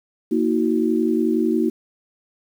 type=chord; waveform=sine; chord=D# minor; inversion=second; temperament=equal with one note detuned; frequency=233.1 / 319 / 370 Hz; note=A#3 / D#4 / F#4; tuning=0 / +43 / 0 cents; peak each=-21 / -20 / -22 dBFS; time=0.31-1.7 s; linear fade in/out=10 ms; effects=8-bit